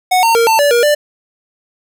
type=tone with pitch steps; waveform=square; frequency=737 / 914 / 462.8 / 894 / 578 / 475.1 / 591 Hz; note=F#5 / A#5 / A#4 / A5 / D5 / A#4 / D5; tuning=-7 / -34 / -13 / +27 / -28 / +33 / +11 cents; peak=-9 dBFS; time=0.11-0.95 s; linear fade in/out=10 ms; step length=120 ms; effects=none